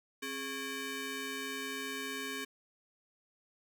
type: ring-modulated tone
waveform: 15% pulse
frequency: 685 Hz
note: F5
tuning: 34 cents flat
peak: -28 dBFS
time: 0.22-2.45 s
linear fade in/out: 10 ms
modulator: 953 Hz
effects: none